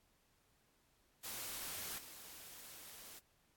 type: noise with level steps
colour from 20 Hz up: white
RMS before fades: -45 / -54 dBFS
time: 1.23-3.2 s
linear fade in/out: 20 ms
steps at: 1.98 s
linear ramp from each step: 5 ms
effects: pink hiss -75 dBFS RMS until 3.56 s + AAC 64 kbps